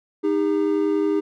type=tone pair together; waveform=triangle; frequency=311.1 / 402 Hz; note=D#4 / G4; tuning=0 / +44 cents; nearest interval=major third; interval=444 cents; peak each=-19 dBFS; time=0.23-1.21 s; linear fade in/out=20 ms; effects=none